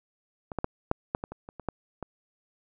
clicks, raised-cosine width 1 ms, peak -22 / -15 / -13 / -9 / -12 / -19 / -25 / -28 / -26 / -15 / -21 dBFS, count 11, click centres 0.518 / 0.587 / 0.644 / 0.914 / 1.149 / 1.239 / 1.32 / 1.489 / 1.597 / 1.687 / 2.027 s, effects none

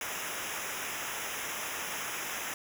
pink noise with comb filter, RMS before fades -37 dBFS, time 0.01-2.54 s, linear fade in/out 2 ms, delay 0.23 ms, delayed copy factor -1, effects none

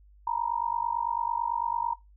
sine tone with amplitude modulation, 941 Hz, A#5, 16 cents sharp, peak -22 dBFS, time 0.27-1.94 s, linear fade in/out 5 ms, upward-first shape sine, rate 49 Hz, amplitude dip 90%, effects noise-tail reverb RT60 0.2 s tail -18 dB re dry + added 50 Hz sine -53 dBFS peak until 2.16 s

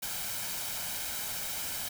white noise with comb filter, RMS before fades -36 dBFS, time 0.02-1.89 s, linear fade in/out 10 ms, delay 1.3 ms, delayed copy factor +0.5, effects none

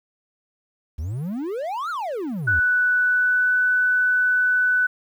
triangle exponential two-way sweep, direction up then down, 69.3 to 1448 to 69.3 Hz, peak -23 dBFS, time 0.98-2.6 s, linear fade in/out 10 ms, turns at 1.9 s
sine tone with pitch glide, 1485 to 1494.5 Hz, F#6 to F#6, +6 to +17 cents, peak -16 dBFS, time 2.47-4.87 s, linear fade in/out 10 ms, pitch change +11 cents, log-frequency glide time 2.95-3.56 s
effects 9-bit

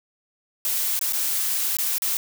blue noise with dropouts, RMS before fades -24 dBFS, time 0.65-2.17 s, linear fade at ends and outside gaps 1 ms, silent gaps 0.992-1.012 / 1.124-1.132 / 1.769-1.786 / 1.982-2.02 s, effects none

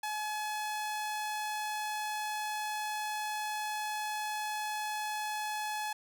sawtooth tone, 850 Hz, G#5, 40 cents sharp, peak -30 dBFS, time 0.03-5.93 s, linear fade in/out 5 ms, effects none

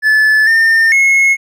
triangle tone with pitch steps, 1734 / 1810 / 2172 Hz, A6 / A6 / C#7, -26 / +48 / -36 cents, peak -5 dBFS, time 0.02-1.37 s, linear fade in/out 50 ms, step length 450 ms, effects none

